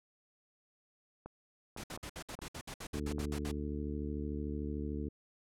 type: clicks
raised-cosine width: 1 ms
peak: -31 dBFS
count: 7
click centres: 1.26 / 1.764 / 1.938 / 1.975 / 2.39 / 3.114 / 3.183 s
type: noise bursts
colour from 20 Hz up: pink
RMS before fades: -44 dBFS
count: 14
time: 1.77-3.515 s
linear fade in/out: 5 ms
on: 68 ms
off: 61 ms
type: harmonic tone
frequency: 73.42 Hz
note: D2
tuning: in tune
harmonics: 1 / 2 / 3 / 4 / 5 / 6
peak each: -39 / -45 / -42 / -42 / -47 / -46 dBFS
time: 2.93-5.09 s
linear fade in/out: 10 ms
effects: low-pass 11000 Hz 12 dB/octave